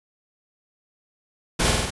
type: noise with echo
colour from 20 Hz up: pink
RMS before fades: -21 dBFS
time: 1.59-1.71 s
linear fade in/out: 10 ms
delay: 49 ms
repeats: 4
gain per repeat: -2 dB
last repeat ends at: 1.906 s
effects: resampled to 24000 Hz